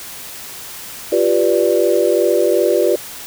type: chord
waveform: sine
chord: G dominant seventh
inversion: third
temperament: equal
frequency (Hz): 349.2 / 392 / 493.9 / 587.3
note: F4 / G4 / B4 / D5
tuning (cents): 0 / 0 / 0 / 0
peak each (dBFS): -17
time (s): 1.12-2.96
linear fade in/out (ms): 5
effects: white hiss -32 dBFS RMS until 3.26 s